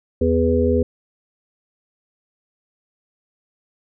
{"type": "harmonic tone", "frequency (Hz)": 82.41, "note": "E2", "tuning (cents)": 0, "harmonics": [1, 3, 5, 6], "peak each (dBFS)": [-20, -20, -20, -20], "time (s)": [0.21, 0.83], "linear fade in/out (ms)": 5, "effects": []}